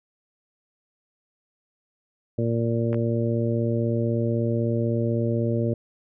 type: harmonic tone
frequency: 116.1 Hz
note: A#2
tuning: 7 cents flat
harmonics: 1 / 2 / 3 / 4 / 5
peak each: -24 / -27 / -29 / -30 / -31 dBFS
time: 2.38-5.74 s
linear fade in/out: 5 ms
type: clicks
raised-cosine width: 0.5 ms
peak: -22 dBFS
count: 2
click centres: 2.93 / 2.944 s
effects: none